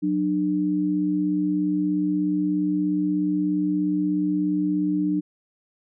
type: tone pair together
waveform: sine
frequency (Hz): 183.16 / 300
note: F#3 / D4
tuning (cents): -17 / +37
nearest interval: major sixth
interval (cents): 854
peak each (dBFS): -26 / -21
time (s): 0.02-5.21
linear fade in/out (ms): 20
effects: none